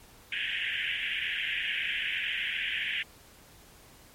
white band-pass noise, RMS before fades -32 dBFS, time 0.32-3.03 s, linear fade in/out 5 ms, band 1600 to 3200 Hz, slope 96 dB/octave, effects pink hiss -55 dBFS RMS until 4.14 s + MP3 64 kbps

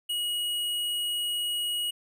square tone, 2901 Hz, F#7, 35 cents flat, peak -28 dBFS, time 0.09-1.91 s, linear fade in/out 10 ms, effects none

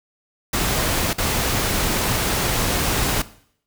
pink noise with dropouts, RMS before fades -21 dBFS, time 0.53-3.22 s, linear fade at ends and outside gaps 5 ms, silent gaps 1.132-1.182 s, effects noise-tail reverb RT60 0.6 s tail -17 dB re dry

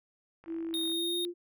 click train, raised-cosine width 0.5 ms, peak -39 dBFS, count 24, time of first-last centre 0.44-0.917 s, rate 48.2 Hz
sine tone with pitch glide, 329.6 to 349.2 Hz, E4 to F4, 0 to 0 cents, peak -33 dBFS, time 0.46-1.34 s, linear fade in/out 50 ms, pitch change +100 cents, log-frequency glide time 0.86-1.18 s
square tone, 3703 Hz, A#7, 12 cents flat, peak -32 dBFS, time 0.74-1.25 s, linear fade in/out 0 ms
effects none

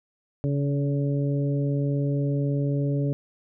harmonic tone with a mistuned harmonic, 142 Hz, C#3, 42 cents sharp, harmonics 1 / 2 / 3 / 4, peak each -23 / -29 / -33 / -35 dBFS, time 0.44-3.13 s, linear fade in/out 0 ms, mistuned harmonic 1, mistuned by -17 cents, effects none

